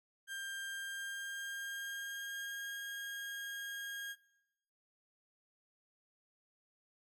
35% pulse tone with pitch glide, 1593 to 1626.5 Hz, G6 to G#6, +27 to -37 cents, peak -39 dBFS, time 0.27-4.16 s, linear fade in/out 50 ms, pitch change +36 cents, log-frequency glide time 0.65-2.78 s, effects noise-tail reverb RT60 0.8 s tail -19 dB re dry

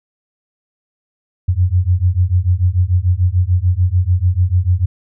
sine beating tone pair, 87.1 / 93.9 Hz, F2 / F#2, -4 / +26 cents, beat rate 6.8 Hz, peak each -14 dBFS, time 1.48-4.86 s, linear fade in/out 10 ms, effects none

